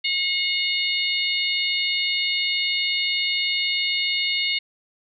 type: harmonic tone with a mistuned harmonic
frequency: 721 Hz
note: F#5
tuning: 45 cents flat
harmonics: 3 / 4 / 5 / 6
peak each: -25 / -26 / -27 / -28 dBFS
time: 0.04-4.59 s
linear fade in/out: 10 ms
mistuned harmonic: 5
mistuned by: +23 cents
effects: none